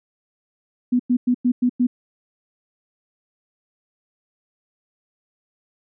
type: tone bursts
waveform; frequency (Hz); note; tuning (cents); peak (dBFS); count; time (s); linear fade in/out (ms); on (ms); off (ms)
sine; 246.9; B3; 0; -14; 6; 0.92-1.87; 10; 75; 100
effects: none